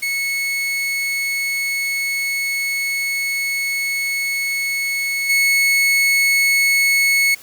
40% pulse tone with level steps, 2200 Hz, C#7, 14 cents flat, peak -18 / -12 dBFS, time 0.02-7.35 s, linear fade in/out 10 ms, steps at 5.29 s, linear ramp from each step 10 ms, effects white hiss -42 dBFS RMS until 7.42 s

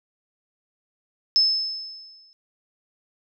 sine tone with exponential decay, 5230 Hz, E8, 15 cents flat, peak -13 dBFS, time 1.36-2.33 s, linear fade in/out 0 ms, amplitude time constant 210 ms, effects none

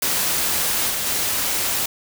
white noise with level steps, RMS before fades -21 / -24 / -22 dBFS, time 0.02-1.86 s, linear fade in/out 5 ms, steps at 0.9 / 1.06 s, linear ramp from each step 2 ms, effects none

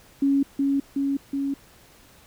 sine tone with echo, 277.2 Hz, C#4, in tune, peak -17 dBFS, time 0.22-0.43 s, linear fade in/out 5 ms, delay 370 ms, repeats 3, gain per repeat -2 dB, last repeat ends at 1.54 s, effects pink hiss -53 dBFS RMS until 2.26 s

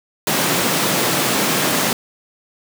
pink high-pass noise, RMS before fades -18 dBFS, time 0.27-1.93 s, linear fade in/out 2 ms, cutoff 150 Hz, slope 24 dB/octave, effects none

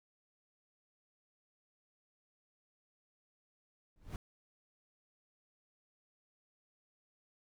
brown noise with exponential growth, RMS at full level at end -34 dBFS, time 3.96-4.16 s, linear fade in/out 1 ms, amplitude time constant 43 ms, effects none

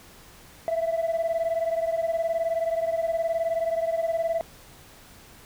sine beating tone pair, 657 / 676 Hz, E5 / E5, -6 / +43 cents, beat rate 19 Hz, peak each -23 / -26 dBFS, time 0.68-4.41 s, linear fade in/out 0 ms, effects tanh soft clip ceiling -20 dBFS + pink hiss -50 dBFS RMS until 5.45 s

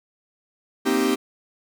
45% pulse chord, C minor seventh, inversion third, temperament equal, 233.1 / 261.6 / 311.1 / 392 Hz, Bb3 / C4 / Eb4 / G4, 0 / 0 / 0 / 0 cents, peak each -27 / -23 / -25 / -23 dBFS, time 0.85-1.16 s, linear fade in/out 20 ms, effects none

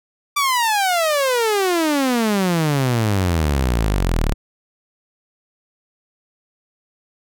sawtooth exponential sweep, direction down, 1180 to 34.65 Hz, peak -12 dBFS, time 0.36-4.34 s, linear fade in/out 10 ms, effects none

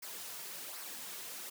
white noise with flanger, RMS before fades -45 dBFS, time 0.02-1.5 s, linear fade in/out 10 ms, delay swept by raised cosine 0.27 to 3.87 ms, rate 1.3 Hz, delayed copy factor -0.5, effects high-pass 200 Hz 12 dB/octave

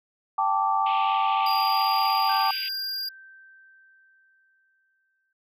sine chord, G suspended second, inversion none, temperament equal with one note detuned, 784 / 880 / 1166.5 Hz, G5 / A5 / D6, 0 / 0 / -12 cents, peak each -25 dBFS, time 0.38-2.51 s, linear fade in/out 5 ms
white band-pass noise, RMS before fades -36 dBFS, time 0.86-2.69 s, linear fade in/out 5 ms, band 2400 to 3100 Hz, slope 48 dB/octave
square tone, 4807 Hz, D8, 39 cents sharp, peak -29 dBFS, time 1.46-3.09 s, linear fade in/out 5 ms
sine tone with exponential decay, 1557 Hz, G6, 12 cents flat, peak -33 dBFS, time 2.29-5.33 s, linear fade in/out 5 ms, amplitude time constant 660 ms
effects none

